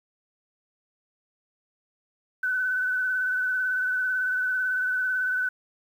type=tone with vibrato; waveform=sine; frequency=1505 Hz; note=F#6; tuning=29 cents sharp; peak=-23 dBFS; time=2.43-5.49 s; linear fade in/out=5 ms; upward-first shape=sine; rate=18 Hz; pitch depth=28 cents each way; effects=9-bit